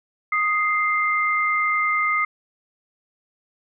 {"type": "tone pair together", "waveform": "sine", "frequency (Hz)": [1244.5, 2093], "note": ["D#6", "C7"], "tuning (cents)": [0, 0], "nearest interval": "major sixth", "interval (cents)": 900, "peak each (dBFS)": -21, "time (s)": [0.32, 2.25], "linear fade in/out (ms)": 5, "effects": []}